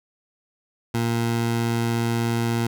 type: tone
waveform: 20% pulse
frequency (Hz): 116.6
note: A#2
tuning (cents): +1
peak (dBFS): -16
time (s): 0.94-2.67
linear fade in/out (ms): 5
effects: none